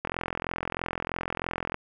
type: click train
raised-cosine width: 0.5 ms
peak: -14 dBFS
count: 74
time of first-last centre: 0.05-1.744 s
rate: 43.1 Hz
effects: none